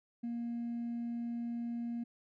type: tone with hard clipping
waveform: triangle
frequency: 235.6 Hz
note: A#3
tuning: 19 cents sharp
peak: -35 dBFS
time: 0.23-2.04 s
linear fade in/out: 10 ms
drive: 2 dB
effects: none